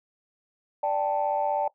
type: chord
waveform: sine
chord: D suspended fourth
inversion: none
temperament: equal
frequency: 587.3 / 784 / 880 Hz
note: D5 / G5 / A5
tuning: 0 / 0 / 0 cents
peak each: -27 dBFS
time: 0.83-1.68 s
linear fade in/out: 5 ms
effects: noise-tail reverb RT60 0.1 s tail -18 dB re dry + tanh soft clip ceiling -15 dBFS